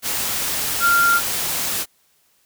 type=tone in noise; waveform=sine; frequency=1389 Hz; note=F6; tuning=10 cents flat; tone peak=-13 dBFS; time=0.8-1.21 s; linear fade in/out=50 ms; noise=white; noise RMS=-23 dBFS; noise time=0.02-1.86 s; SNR=+7 dB; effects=white hiss -61 dBFS RMS until 2.45 s